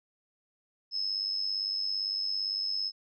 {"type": "tone with amplitude modulation", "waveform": "sine", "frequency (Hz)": 5190, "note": "E8", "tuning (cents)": -28, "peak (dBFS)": -26, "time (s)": [0.91, 2.92], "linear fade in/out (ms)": 50, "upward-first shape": "sine", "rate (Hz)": 97.7, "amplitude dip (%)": 70, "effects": []}